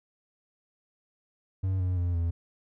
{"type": "tone with pitch steps", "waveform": "triangle", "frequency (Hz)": [94.7, 91.16, 87.75, 84.47], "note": ["F#2", "F#2", "F2", "E2"], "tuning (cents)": [41, -25, 9, 43], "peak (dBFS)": -23, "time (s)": [1.63, 2.31], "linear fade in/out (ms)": 10, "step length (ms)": 170, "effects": []}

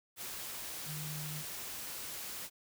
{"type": "tone in noise", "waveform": "sine", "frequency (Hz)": 151.8, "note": "D#3", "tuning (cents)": -42, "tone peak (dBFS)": -41, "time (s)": [0.85, 1.44], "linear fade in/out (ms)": 50, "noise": "white", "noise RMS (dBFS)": -43, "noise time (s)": [0.16, 2.5], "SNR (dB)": -1, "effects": []}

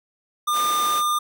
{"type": "tone", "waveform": "square", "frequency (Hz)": 1204, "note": "D6", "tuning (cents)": 43, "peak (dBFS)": -20, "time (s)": [0.47, 1.19], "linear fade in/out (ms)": 10}
{"type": "high-pass noise", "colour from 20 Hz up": "pink", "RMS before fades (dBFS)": -33, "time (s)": [0.52, 1.03], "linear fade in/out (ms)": 50, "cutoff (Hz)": 350, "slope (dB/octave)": 12}
{"effects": []}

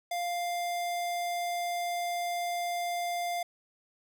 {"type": "tone", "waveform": "square", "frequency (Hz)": 699, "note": "F5", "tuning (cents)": 1, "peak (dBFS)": -31, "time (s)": [0.11, 3.43], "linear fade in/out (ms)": 5, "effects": []}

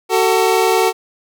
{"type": "tone pair together", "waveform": "25% pulse", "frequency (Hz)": [375.7, 446.8], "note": ["F#4", "A4"], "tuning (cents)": [26, 27], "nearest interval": "minor third", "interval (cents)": 301, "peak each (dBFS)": -11, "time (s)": [0.09, 0.93], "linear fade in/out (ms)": 50, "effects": []}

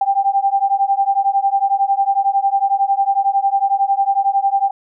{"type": "beating tone pair", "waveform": "sine", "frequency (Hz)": [784, 795], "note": ["G5", "G5"], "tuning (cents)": [0, 24], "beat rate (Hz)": 11, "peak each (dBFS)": -16, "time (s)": [0.01, 4.71], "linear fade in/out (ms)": 5, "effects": []}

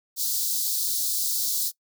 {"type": "high-pass noise", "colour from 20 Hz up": "white", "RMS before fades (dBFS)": -26, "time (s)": [0.16, 1.72], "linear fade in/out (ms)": 50, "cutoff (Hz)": 3900, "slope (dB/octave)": 48, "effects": ["noise-tail reverb RT60 0.1 s tail -21 dB re dry"]}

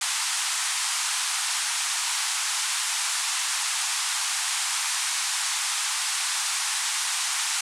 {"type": "band-pass noise", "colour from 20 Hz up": "white", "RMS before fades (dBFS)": -27, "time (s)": [0.01, 7.61], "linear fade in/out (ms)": 5, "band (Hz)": [810, 9800], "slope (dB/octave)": 48, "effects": []}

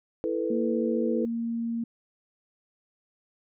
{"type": "chord", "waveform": "sine", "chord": "E suspended fourth", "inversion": "none", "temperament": "just", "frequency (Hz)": [329.6, 439.5, 494.4], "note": ["E4", "A4", "B4"], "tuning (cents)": [0, -2, 2], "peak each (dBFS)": -30, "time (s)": [0.24, 1.25], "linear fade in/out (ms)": 0}
{"type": "tone", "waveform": "sine", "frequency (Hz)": 231.6, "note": "A#3", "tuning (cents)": -11, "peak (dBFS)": -27, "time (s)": [0.5, 1.84], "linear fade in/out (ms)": 5}
{"effects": []}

